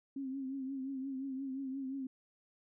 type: tone with vibrato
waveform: sine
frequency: 267.9 Hz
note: C4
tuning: 41 cents sharp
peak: -37 dBFS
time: 0.16-2.07 s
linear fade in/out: 5 ms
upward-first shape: triangle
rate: 5.7 Hz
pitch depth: 65 cents each way
effects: none